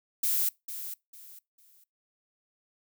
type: noise with echo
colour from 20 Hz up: violet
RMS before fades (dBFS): -27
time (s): 0.23-0.49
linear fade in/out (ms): 5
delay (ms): 450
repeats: 3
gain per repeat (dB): -11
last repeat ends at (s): 1.84
effects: noise-tail reverb RT60 0.2 s tail -23 dB re dry